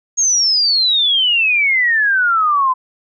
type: exponential sweep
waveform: sine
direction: down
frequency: 6645 to 1009 Hz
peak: -11 dBFS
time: 0.17-2.74 s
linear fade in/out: 20 ms
effects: none